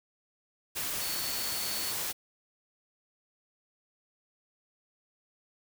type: tone in noise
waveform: sine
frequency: 4435 Hz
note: C#8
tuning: in tune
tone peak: -38 dBFS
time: 1-1.93 s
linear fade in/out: 20 ms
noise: white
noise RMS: -34 dBFS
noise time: 0.75-2.13 s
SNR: -7 dB
effects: none